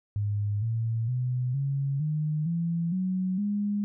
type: tone with pitch steps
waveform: sine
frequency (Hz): 103.1 / 113.74 / 125.47 / 138.42 / 152.7 / 168.46 / 185.84 / 205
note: G#2 / A#2 / B2 / C#3 / D#3 / E3 / F#3 / G#3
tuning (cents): -12 / -42 / +28 / -2 / -32 / +38 / +8 / -22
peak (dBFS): -25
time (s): 0.16-3.84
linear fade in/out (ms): 0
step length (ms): 460
effects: none